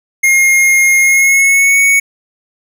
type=tone with pitch glide; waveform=square; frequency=2138 to 2225 Hz; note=C7 to C#7; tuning=+37 to +6 cents; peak=-7 dBFS; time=0.23-2 s; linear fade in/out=10 ms; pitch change=+69 cents; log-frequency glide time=0.99-1.78 s; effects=none